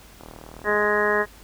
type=click train; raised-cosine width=1 ms; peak=-26 dBFS; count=26; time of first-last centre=0.21-0.846 s; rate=39.3 Hz
type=harmonic tone; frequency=208.6 Hz; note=G#3; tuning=8 cents sharp; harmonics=1 / 2 / 3 / 4 / 5 / 6 / 7 / 8 / 9; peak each=-33 / -23 / -27 / -32 / -27 / -31 / -34 / -25 / -26 dBFS; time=0.64-1.26 s; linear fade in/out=50 ms
effects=added 50 Hz sine -49 dBFS peak until 1.43 s + pink hiss -49 dBFS RMS until 1.43 s